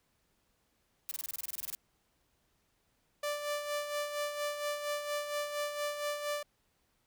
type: noise bursts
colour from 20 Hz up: blue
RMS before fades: -38 dBFS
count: 14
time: 1.09-1.75 s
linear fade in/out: 0 ms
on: 23 ms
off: 26 ms
type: tone with tremolo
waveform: sawtooth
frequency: 587.3 Hz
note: D5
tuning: in tune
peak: -28 dBFS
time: 3.23-6.43 s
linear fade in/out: 5 ms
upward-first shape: sine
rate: 4.3 Hz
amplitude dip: 55%
effects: pink hiss -75 dBFS RMS until 7.06 s